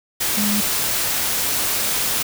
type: tone in noise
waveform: sine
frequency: 207.7 Hz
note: G#3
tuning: in tune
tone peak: -20 dBFS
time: 0.37-0.61 s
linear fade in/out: 10 ms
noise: white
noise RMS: -21 dBFS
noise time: 0.2-2.23 s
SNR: -2 dB
effects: none